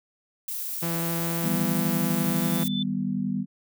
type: noise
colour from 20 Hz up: violet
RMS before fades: -32 dBFS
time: 0.48-2.68 s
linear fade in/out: 2 ms
type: tone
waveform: sawtooth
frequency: 167.6 Hz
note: E3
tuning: 29 cents sharp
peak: -23 dBFS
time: 0.82-2.64 s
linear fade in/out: 10 ms
type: chord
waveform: sine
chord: Eb augmented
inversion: none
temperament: equal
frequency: 155.56 / 196 / 246.9 Hz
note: Eb3 / G3 / B3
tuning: 0 / 0 / 0 cents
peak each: -33 / -27 / -29 dBFS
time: 1.42-3.46 s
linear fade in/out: 50 ms
type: tone with exponential growth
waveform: sine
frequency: 3519 Hz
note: A7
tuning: in tune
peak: -27 dBFS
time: 2.14-2.83 s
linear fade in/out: 5 ms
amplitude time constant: 150 ms
effects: none